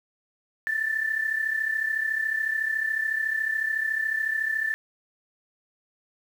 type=tone pair together; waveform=sine; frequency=1760 / 1793.9 Hz; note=A6 / A6; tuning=0 / +33 cents; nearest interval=unison; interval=33 cents; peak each=-25 / -30 dBFS; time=0.67-4.74 s; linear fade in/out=0 ms; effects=8-bit